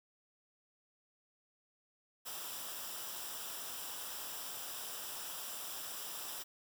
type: noise with comb filter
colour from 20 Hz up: white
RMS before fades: -44 dBFS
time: 2.25-6.44 s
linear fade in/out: 20 ms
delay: 0.46 ms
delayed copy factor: -0.6
effects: none